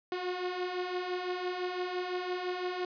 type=beating tone pair; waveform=sawtooth; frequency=357.7 / 363.6 Hz; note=F4 / F#4; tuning=+41 / -30 cents; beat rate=5.9 Hz; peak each=-35 / -30 dBFS; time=0.12-2.85 s; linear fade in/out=2 ms; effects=resampled to 11025 Hz + 11-bit